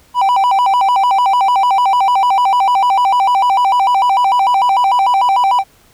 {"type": "tone with vibrato", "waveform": "triangle", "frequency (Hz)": 876, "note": "A5", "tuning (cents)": -8, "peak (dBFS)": -7, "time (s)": [0.14, 5.64], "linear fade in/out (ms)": 50, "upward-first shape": "square", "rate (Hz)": 6.7, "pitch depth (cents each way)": 200, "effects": ["pink hiss -49 dBFS RMS until 5.93 s"]}